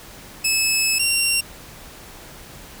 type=tone pair in turn; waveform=15% pulse; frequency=2600 / 2755 Hz; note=E7 / F7; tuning=-24 / -24 cents; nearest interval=minor second; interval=100 cents; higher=second; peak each=-10 dBFS; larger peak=neither; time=0.44-0.99 / 0.99-1.41 s; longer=first; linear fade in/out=10 ms; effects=pink hiss -41 dBFS RMS until 2.8 s